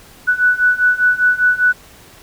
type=beating tone pair; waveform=sine; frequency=1480 / 1485 Hz; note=F#6 / F#6; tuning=0 / +6 cents; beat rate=5 Hz; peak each=-15 / -13 dBFS; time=0.27-1.73 s; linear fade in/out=20 ms; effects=pink hiss -43 dBFS RMS until 2.22 s